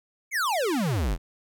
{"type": "exponential sweep", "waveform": "square", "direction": "down", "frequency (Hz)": [2309, 37], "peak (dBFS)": -24, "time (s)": [0.31, 1.18], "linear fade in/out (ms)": 50, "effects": []}